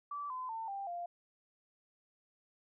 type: tone with pitch steps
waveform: sine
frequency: 1158 / 1019.8 / 898.1 / 790.9 / 696.6 Hz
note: D6 / C6 / A5 / G5 / F5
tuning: -25 / -45 / +35 / +15 / -5 cents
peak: -38 dBFS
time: 0.11-1.06 s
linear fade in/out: 5 ms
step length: 190 ms
effects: none